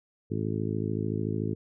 harmonic tone, 53.6 Hz, A1, 45 cents flat, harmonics 2 / 3 / 4 / 5 / 6 / 7 / 8, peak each -32 / -34 / -35 / -36 / -37 / -37 / -38 dBFS, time 0.3-1.55 s, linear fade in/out 20 ms, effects none

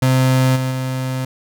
35% pulse tone with level steps, 129.9 Hz, C3, 12 cents flat, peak -10 / -16 / -18 dBFS, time 0.02-1.25 s, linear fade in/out 5 ms, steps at 0.55 / 0.7 s, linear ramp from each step 20 ms, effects none

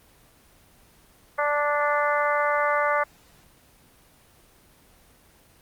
harmonic tone, 292.9 Hz, D4, 5 cents flat, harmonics 2 / 3 / 4 / 5 / 6 / 7, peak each -25 / -28 / -25 / -29 / -31 / -31 dBFS, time 1.38-3.04 s, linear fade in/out 10 ms, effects pink hiss -56 dBFS RMS until 5.61 s + Opus 24 kbps

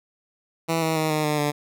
10% pulse tone with pitch steps, 164.1 / 160.54 / 157.05 / 153.64 / 150.31 / 147.04 Hz, E3 / E3 / D#3 / D#3 / D3 / D3, -8 / -45 / +16 / -22 / +41 / +2 cents, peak -13 dBFS, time 0.68-1.52 s, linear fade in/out 20 ms, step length 140 ms, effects none

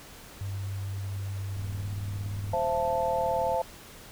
sine tone with pitch glide, 98 to 99.89 Hz, G2 to G2, 0 to +33 cents, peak -31 dBFS, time 0.41-2.54 s, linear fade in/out 0 ms, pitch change +33 cents, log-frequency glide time 1.72-1.91 s
click train, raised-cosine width 5 ms, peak -31 dBFS, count 78, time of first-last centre 1.57-3.544 s, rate 39 Hz
sine chord, A minor, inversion first, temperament equal with one note detuned, 523.3 / 675.4 / 880 Hz, C5 / E5 / A5, 0 / +42 / 0 cents, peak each -29 dBFS, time 2.53-3.62 s, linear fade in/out 5 ms
effects pink hiss -48 dBFS RMS until 4.11 s

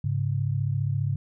sine tone pair together, 103.9 / 138.69 Hz, G#2 / C#3, +1 / +1 cents, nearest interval perfect fourth, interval 500 cents, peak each -26 dBFS, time 0.04-1.16 s, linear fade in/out 5 ms, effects none

